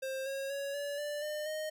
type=tone with pitch steps; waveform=square; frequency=530 / 544 / 558.3 / 573 / 588.1 / 603.6 / 619.5 Hz; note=C5 / C#5 / C#5 / D5 / D5 / D5 / D#5; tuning=+22 / -33 / +12 / -43 / +2 / +47 / -8 cents; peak=-36 dBFS; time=0.02-1.7 s; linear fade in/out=10 ms; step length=240 ms; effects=none